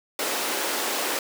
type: high-pass noise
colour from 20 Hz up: pink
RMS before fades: -27 dBFS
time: 0.19-1.19 s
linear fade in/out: 2 ms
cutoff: 320 Hz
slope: 24 dB/octave
effects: none